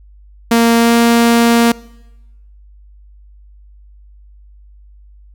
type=tone with pitch glide; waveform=sawtooth; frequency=231.8 to 233.8 Hz; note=A#3 to A#3; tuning=-10 to +5 cents; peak=-4 dBFS; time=0.51-1.72 s; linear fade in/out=5 ms; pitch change=+15 cents; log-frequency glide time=0.77-0.94 s; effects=noise-tail reverb RT60 1.0 s tail -23 dB re dry + added 50 Hz sine -39 dBFS peak until 5.34 s